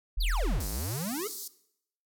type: tone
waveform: sine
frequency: 41.2 Hz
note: E1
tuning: in tune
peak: -25 dBFS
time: 0.17-0.59 s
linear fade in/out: 10 ms
type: exponential two-way sweep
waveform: square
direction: down then up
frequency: 5000 to 44.94 to 457.5 Hz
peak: -33 dBFS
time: 0.2-1.28 s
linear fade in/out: 10 ms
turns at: 0.67 s
type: band-pass noise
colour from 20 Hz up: white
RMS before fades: -40 dBFS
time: 0.6-1.48 s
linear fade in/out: 5 ms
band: 4100 to 16000 Hz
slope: 48 dB/octave
effects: noise-tail reverb RT60 0.7 s tail -17 dB re dry